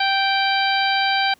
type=harmonic tone; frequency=782 Hz; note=G5; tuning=4 cents flat; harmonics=1 / 2 / 3 / 4 / 5 / 6; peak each=-20 / -23 / -25 / -26 / -27 / -28 dBFS; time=0-1.34 s; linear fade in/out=5 ms; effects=pink hiss -56 dBFS RMS until 1.39 s + high-pass 80 Hz 12 dB/octave